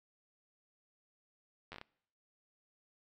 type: slowing click train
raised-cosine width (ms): 0.3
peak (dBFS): -30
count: 6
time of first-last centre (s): 1.72-1.814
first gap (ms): 10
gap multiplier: 1.32
effects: noise-tail reverb RT60 0.7 s tail -24 dB re dry